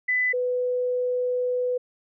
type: tone pair in turn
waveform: sine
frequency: 2000 / 497.4 Hz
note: B6 / B4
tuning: +21 / +12 cents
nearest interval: 2 octaves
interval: 2409 cents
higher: first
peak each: -20 / -22 dBFS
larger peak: first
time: 0.08-0.33 / 0.33-1.78 s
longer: second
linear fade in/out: 10 ms
effects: none